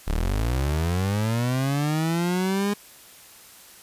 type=linear sweep; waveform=30% pulse; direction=up; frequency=32.7 to 206.4 Hz; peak=-19 dBFS; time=0.07-2.74 s; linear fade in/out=10 ms; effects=white hiss -48 dBFS RMS until 3.82 s + resampled to 32000 Hz